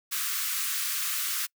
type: high-pass noise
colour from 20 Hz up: white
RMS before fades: -30 dBFS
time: 0.11-1.47 s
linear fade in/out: 20 ms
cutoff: 1100 Hz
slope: 96 dB/octave
effects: noise-tail reverb RT60 0.1 s tail -26 dB re dry